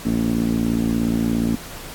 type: tone with low-pass filter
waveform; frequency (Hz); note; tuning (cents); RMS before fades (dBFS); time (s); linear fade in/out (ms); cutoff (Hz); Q
5% pulse; 57; A#1; -38; -20; 0.05-1.56; 10; 250; 5
effects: pink hiss -36 dBFS RMS until 1.94 s + AAC 64 kbps